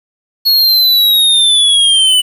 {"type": "linear sweep", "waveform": "square", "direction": "down", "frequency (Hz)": [4344, 2960], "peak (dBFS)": -7, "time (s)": [0.45, 2.22], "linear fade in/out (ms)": 20, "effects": ["resampled to 32000 Hz", "7-bit"]}